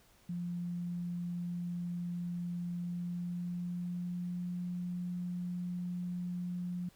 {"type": "tone with pitch glide", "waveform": "sine", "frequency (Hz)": [174.61, 177.66], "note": ["F3", "F3"], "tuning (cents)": [0, 30], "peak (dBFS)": -35, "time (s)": [0.29, 6.89], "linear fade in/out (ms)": 5, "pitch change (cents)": 30, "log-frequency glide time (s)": [2.7, 4.62], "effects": ["pink hiss -65 dBFS RMS until 6.95 s"]}